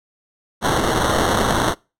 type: noise with sample-and-hold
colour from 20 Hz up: white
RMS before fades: -18 dBFS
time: 0.61-1.75 s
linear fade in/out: 50 ms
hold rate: 2450 Hz
effects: noise-tail reverb RT60 0.3 s tail -25 dB re dry + low-pass 12000 Hz 12 dB/octave